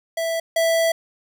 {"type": "tone pair in turn", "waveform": "square", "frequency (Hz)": [659.3, 659.3], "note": ["E5", "E5"], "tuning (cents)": [0, 0], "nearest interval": "unison", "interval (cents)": 0, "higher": "neither", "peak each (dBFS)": [-22, -17], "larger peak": "second", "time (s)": [[0.17, 0.4], [0.56, 0.92]], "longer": "second", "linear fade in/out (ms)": 5, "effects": []}